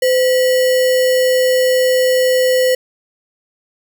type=tone with sample-and-hold; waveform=sine; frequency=511 Hz; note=C5; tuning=41 cents flat; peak=-10 dBFS; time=0.02-2.75 s; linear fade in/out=5 ms; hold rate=2450 Hz; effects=none